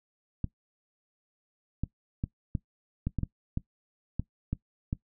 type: clicks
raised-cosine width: 5 ms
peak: -17 dBFS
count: 11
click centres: 0.443 / 1.836 / 2.239 / 2.552 / 3.07 / 3.187 / 3.233 / 3.574 / 4.196 / 4.53 / 4.929 s
effects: noise-tail reverb RT60 0.1 s tail -19 dB re dry